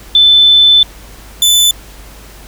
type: tone pair in turn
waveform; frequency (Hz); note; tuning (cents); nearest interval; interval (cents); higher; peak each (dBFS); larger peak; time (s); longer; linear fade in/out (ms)
sine / sawtooth; 3520 / 3506; A7 / A7; 0 / -7; unison; 7; first; -3; neither; 0.15-0.83 / 1.42-1.71; first; 2
effects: added 50 Hz sine -34 dBFS peak until 2.47 s + pink hiss -37 dBFS RMS until 2.47 s